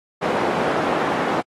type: band-pass noise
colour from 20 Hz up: white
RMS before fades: -22 dBFS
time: 0.21-1.42 s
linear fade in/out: 20 ms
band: 210 to 900 Hz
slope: 12 dB/octave
effects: AAC 32 kbps